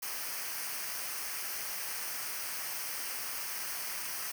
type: noise with comb filter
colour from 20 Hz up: white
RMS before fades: -38 dBFS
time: 0.02-4.32 s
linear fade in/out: 10 ms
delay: 0.27 ms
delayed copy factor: -0.65
effects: none